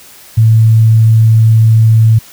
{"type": "tone", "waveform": "sine", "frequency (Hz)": 111.6, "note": "A2", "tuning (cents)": 25, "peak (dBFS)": -3, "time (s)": [0.37, 2.19], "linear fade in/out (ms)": 10, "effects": ["white hiss -37 dBFS RMS until 2.32 s"]}